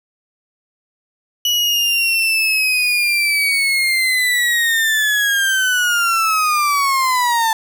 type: linear sweep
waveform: 35% pulse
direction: down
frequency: 2947 to 880 Hz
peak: -12 dBFS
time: 1.45-7.53 s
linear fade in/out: 2 ms
effects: none